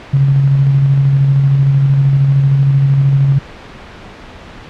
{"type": "tone with tremolo", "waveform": "sine", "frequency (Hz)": 137.9, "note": "C#3", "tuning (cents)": -9, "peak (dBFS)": -6, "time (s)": [0.13, 3.39], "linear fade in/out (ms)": 10, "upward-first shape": "square", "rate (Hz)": 13, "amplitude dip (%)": 25, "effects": ["pink hiss -33 dBFS RMS until 4.69 s", "low-pass 3000 Hz 12 dB/octave"]}